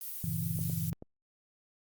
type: noise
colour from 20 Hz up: violet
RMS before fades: -40 dBFS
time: 0.01-0.9 s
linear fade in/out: 2 ms
type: chord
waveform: sine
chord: G diminished seventh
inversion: none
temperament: equal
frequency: 98 / 116.54 / 138.59 / 164.81 Hz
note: G2 / Bb2 / Db3 / Fb3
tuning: 0 / 0 / 0 / 0 cents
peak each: -39 / -39 / -39 / -34 dBFS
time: 0.24-0.93 s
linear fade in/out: 0 ms
type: clicks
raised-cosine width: 2 ms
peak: -31 dBFS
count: 3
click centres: 0.59 / 0.698 / 1.024 s
effects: Opus 32 kbps